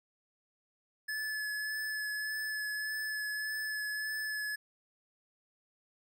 square tone with vibrato, 1720 Hz, A6, 40 cents flat, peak -35 dBFS, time 1.08-4.56 s, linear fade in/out 10 ms, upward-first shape sine, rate 1.7 Hz, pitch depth 15 cents each way, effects none

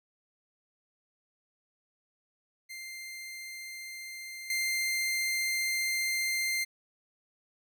sawtooth tone with level steps, 2095 Hz, C7, 2 cents sharp, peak -37 / -25 dBFS, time 2.69-6.65 s, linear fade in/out 20 ms, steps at 4.5 s, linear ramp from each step 2 ms, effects none

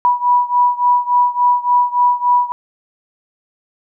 sine beating tone pair, 977 / 980.5 Hz, B5 / B5, -19 / -13 cents, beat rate 3.5 Hz, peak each -13 / -15 dBFS, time 0.05-2.52 s, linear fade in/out 0 ms, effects none

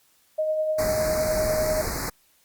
sine tone with tremolo, 622.3 Hz, D#5, in tune, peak -20 dBFS, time 0.38-1.82 s, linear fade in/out 10 ms, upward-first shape triangle, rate 10 Hz, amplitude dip 40%
pink band-stop noise, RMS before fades -29 dBFS, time 0.78-2.1 s, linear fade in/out 10 ms, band 2300 to 4200 Hz, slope 96 dB/octave
effects white hiss -62 dBFS RMS until 2.44 s + Opus 48 kbps

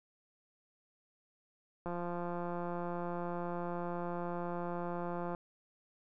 click train, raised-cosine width 1 ms, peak -26 dBFS, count 608, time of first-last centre 1.86-5.349 s, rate 174 Hz, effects none

